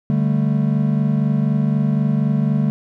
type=chord; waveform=triangle; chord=D suspended fourth; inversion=none; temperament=equal; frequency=146.83 / 196 / 220 Hz; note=D3 / G3 / A3; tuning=0 / 0 / 0 cents; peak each=-16 / -19 / -18 dBFS; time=0.1-2.7 s; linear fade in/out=0 ms; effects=none

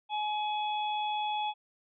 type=harmonic tone; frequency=845 Hz; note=G#5; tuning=30 cents sharp; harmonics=1 / 3 / 4; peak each=-30 / -42 / -39 dBFS; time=0.09-1.54 s; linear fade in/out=50 ms; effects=none

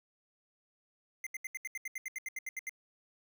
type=tone bursts; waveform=square; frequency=2078 Hz; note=C7; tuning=12 cents flat; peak=-37 dBFS; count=15; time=1.24-2.694 s; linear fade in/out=2 ms; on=26 ms; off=76 ms; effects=none

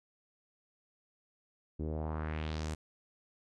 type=tone with low-pass filter sweep; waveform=sawtooth; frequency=77.78 Hz; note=D#2; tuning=in tune; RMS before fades=-37 dBFS; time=1.79-2.75 s; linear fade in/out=10 ms; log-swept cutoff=330 to 9100 Hz; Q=2.1; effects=none

